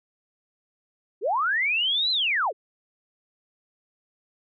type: linear two-way sweep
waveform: sine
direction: up then down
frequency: 340 to 4121 to 340 Hz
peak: -21 dBFS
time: 1.21-2.53 s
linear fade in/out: 50 ms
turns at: 2.11 s
effects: none